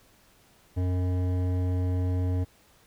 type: tone with hard clipping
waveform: sine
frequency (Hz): 90.8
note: F#2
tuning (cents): -32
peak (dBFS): -26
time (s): 0.76-2.45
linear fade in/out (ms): 20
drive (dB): 13
effects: pink hiss -60 dBFS RMS until 2.86 s